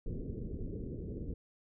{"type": "low-pass noise", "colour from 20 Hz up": "pink", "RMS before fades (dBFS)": -40, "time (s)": [0.06, 1.34], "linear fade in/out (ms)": 2, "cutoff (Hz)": 460, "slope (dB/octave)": 48, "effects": []}